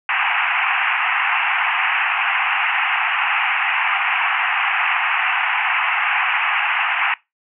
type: band-pass noise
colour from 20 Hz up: white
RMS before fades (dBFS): -19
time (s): 0.09-7.14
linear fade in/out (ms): 2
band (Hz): 740 to 2800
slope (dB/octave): 96
effects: noise-tail reverb RT60 0.2 s tail -21 dB re dry